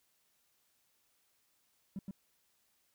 triangle tone with echo, 193.8 Hz, G3, 20 cents flat, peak -34 dBFS, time 1.96-1.99 s, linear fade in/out 2 ms, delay 120 ms, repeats 1, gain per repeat -2 dB, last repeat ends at 2.11 s, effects tanh soft clip ceiling -34 dBFS + white hiss -75 dBFS RMS until 2.94 s

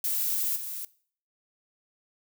violet noise with level steps, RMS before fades -28 / -36 dBFS, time 0.04-0.85 s, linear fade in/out 2 ms, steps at 0.55 s, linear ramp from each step 20 ms, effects noise-tail reverb RT60 0.5 s tail -20 dB re dry

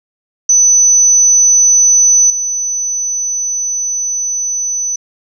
sine tone with level steps, 6000 Hz, F#8, 23 cents sharp, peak -5 / -14 dBFS, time 0.49-4.96 s, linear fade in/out 5 ms, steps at 2.3 s, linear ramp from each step 2 ms, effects none

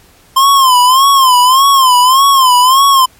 square tone with vibrato, 1046.5 Hz, C6, in tune, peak -5 dBFS, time 0.36-3.06 s, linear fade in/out 10 ms, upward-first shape sine, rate 1.7 Hz, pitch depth 110 cents each way, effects pink hiss -45 dBFS RMS until 3.19 s + MP3 64 kbps

